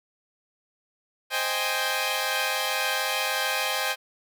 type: chord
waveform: 10% pulse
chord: Ab major seventh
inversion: first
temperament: equal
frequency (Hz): 523.3 / 622.3 / 784 / 830.6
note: C5 / Eb5 / G5 / Ab5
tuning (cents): 0 / 0 / 0 / 0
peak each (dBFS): -22 / -23 / -22 / -22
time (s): 1.3-3.96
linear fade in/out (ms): 50
effects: none